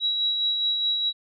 sine tone with tremolo, 3880 Hz, B7, 31 cents flat, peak -20 dBFS, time 0-1.13 s, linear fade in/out 50 ms, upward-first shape sine, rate 4.8 Hz, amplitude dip 35%, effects none

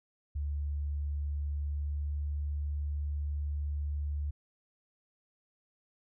sine tone with pitch glide, 72.6 to 73.06 Hz, D2 to D2, -19 to -8 cents, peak -31 dBFS, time 0.35-4.31 s, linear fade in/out 10 ms, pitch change +11 cents, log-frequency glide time 1.54-2.16 s, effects none

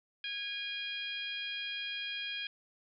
harmonic tone with a mistuned harmonic, 814 Hz, G#5, 35 cents flat, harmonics 2 / 3 / 4 / 5 / 6, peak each -44 / -41 / -39 / -50 / -53 dBFS, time 0.24-2.47 s, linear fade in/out 2 ms, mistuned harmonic 2, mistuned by +20 cents, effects none

